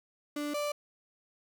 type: tone pair in turn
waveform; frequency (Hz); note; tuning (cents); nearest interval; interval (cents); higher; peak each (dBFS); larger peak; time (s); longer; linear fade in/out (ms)
35% pulse; 293.7 / 587.4; D4 / D5; 0 / 0; octave; 1200; second; -31 / -29; second; 0.36-0.54 / 0.54-0.72; neither; 5
effects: none